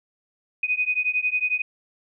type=beating tone pair; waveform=sine; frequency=2489 / 2500 Hz; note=D#7 / D#7; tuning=0 / +8 cents; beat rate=11 Hz; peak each=-24 dBFS; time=0.63-1.62 s; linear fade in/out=5 ms; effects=none